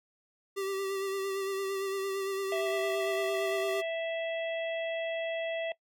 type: tone with vibrato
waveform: square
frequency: 389.7 Hz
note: G4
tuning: 10 cents flat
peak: -32 dBFS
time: 0.56-3.82 s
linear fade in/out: 20 ms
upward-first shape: sine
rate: 8.8 Hz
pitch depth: 27 cents each way
type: harmonic tone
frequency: 659.3 Hz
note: E5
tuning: in tune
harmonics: 1 / 3 / 4 / 5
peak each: -31 / -41 / -43 / -45 dBFS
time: 2.52-5.72 s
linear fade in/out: 2 ms
effects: noise-tail reverb RT60 0.1 s tail -21 dB re dry